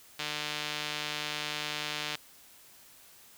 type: tone with band-pass filter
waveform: sawtooth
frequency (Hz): 150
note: D3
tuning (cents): +37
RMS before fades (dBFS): -36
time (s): 0.19-2.16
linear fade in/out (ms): 5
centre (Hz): 3400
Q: 1.3
effects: white hiss -56 dBFS RMS until 3.37 s